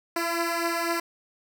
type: beating tone pair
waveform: 10% pulse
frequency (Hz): 336.7 / 340.7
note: E4 / F4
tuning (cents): +37 / -43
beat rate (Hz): 4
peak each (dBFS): -18 / -23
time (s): 0.16-1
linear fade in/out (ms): 5
effects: none